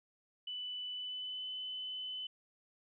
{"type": "tone with pitch glide", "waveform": "sine", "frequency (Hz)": [2985, 3021], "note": ["F#7", "F#7"], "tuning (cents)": [15, 35], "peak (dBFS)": -39, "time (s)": [0.47, 2.27], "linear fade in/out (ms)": 5, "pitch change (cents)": 20, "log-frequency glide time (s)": [0.93, 1.46], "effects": []}